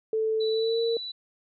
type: tone with pitch glide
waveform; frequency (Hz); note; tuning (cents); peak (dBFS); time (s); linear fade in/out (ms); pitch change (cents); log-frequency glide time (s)
sine; 440 to 460.3; A4 to A#4; 0 to -22; -23; 0.13-0.97; 2; +78; 0.5-0.8
type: tone with vibrato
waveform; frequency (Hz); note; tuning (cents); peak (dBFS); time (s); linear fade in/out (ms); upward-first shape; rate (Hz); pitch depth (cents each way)
sine; 3957; B7; +3; -33; 0.4-1.12; 10; sine; 20; 14
effects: none